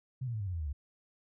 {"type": "tone with pitch steps", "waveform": "sine", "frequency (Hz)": [129, 118.29, 108.48, 99.47, 91.22, 83.65, 76.7, 70.34], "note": ["C3", "A#2", "A2", "G2", "F#2", "E2", "D#2", "C#2"], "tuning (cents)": [-24, 26, -24, 26, -24, 26, -24, 26], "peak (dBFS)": -33, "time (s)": [0.21, 0.73], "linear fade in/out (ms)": 10, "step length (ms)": 65, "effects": []}